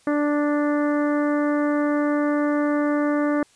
harmonic tone, 293.7 Hz, D4, in tune, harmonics 1 / 2 / 3 / 4 / 5 / 6 / 7, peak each -20 / -25 / -35 / -31 / -35 / -35 / -42 dBFS, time 0.07-3.43 s, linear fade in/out 2 ms, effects white hiss -57 dBFS RMS until 3.55 s + resampled to 22050 Hz

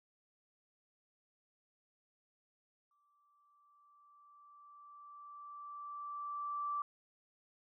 sine tone with exponential growth, 1166 Hz, D6, 13 cents flat, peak -34 dBFS, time 2.91-6.82 s, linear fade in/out 2 ms, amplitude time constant 850 ms, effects none

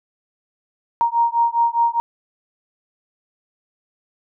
sine beating tone pair, 932.3 / 937.2 Hz, A#5 / A#5, 0 / +9 cents, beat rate 4.9 Hz, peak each -18 dBFS, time 1.01-2 s, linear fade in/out 0 ms, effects none

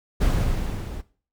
brown noise with level ramp, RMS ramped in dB -18 to -34 dBFS, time 0.2-1.02 s, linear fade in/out 20 ms, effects noise-tail reverb RT60 0.4 s tail -18 dB re dry

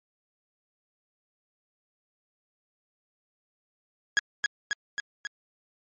40% pulse tone with echo, 1661.2 Hz, G#6, in tune, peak -18 dBFS, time 4.17-4.19 s, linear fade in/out 0 ms, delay 270 ms, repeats 4, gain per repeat -3 dB, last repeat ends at 5.27 s, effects MP3 32 kbps

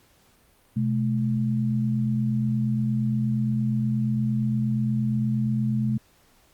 sine tone pair together, 126.47 / 215 Hz, B2 / A3, +42 / -40 cents, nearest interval major sixth, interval 918 cents, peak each -24 dBFS, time 0.76-5.98 s, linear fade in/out 10 ms, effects pink hiss -60 dBFS RMS until 6.53 s + Opus 48 kbps

